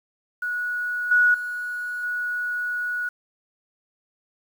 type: tone with level steps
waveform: sine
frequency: 1463 Hz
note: F#6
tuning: 20 cents flat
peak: -24 / -14 / -27 / -24 dBFS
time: 0.42-3.09 s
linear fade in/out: 5 ms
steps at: 1.11 / 1.34 / 2.03 s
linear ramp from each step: 5 ms
effects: 8-bit